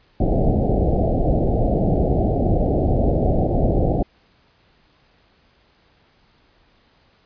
pink low-pass noise, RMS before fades -18 dBFS, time 0.2-4.03 s, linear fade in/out 5 ms, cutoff 760 Hz, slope 96 dB/octave, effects pink hiss -58 dBFS RMS until 7.25 s + resampled to 11025 Hz

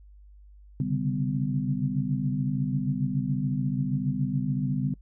sine tone cluster, 133.6 / 140.3 / 147.9 / 195.1 / 251.6 Hz, C3 / C#3 / D3 / G3 / B3, +36 / +21 / +13 / -8 / +32 cents, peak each -31 dBFS, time 0.8-4.94 s, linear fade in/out 2 ms, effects noise-tail reverb RT60 0.1 s tail -25 dB re dry + added 50 Hz sine -48 dBFS peak until 5.01 s

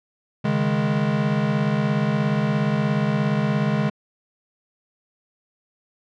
square chord, C# suspended second, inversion none, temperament equal, 138.59 / 155.56 / 207.7 Hz, C#3 / D#3 / G#3, 0 / 0 / 0 cents, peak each -25 / -25 / -23 dBFS, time 0.44-3.9 s, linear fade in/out 10 ms, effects low-pass 3000 Hz 12 dB/octave

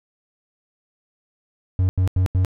triangle tone bursts, 92.5 Hz, F#2, in tune, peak -13 dBFS, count 4, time 1.79-2.448 s, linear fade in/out 0 ms, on 100 ms, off 86 ms, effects none

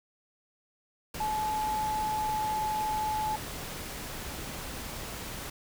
sine tone in noise, 859 Hz, A5, 42 cents flat, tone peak -28 dBFS, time 1.2-3.36 s, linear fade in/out 5 ms, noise pink, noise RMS -39 dBFS, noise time 1.14-5.5 s, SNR +8 dB, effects none

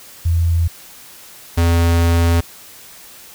sine / square tone pair in turn, 84 / 84.58 Hz, E2 / E2, +33 / +45 cents, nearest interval unison, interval 12 cents, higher second, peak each -12 dBFS, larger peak neither, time 0.25-0.68 / 1.57-2.41 s, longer second, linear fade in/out 10 ms, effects white hiss -40 dBFS RMS until 3.34 s

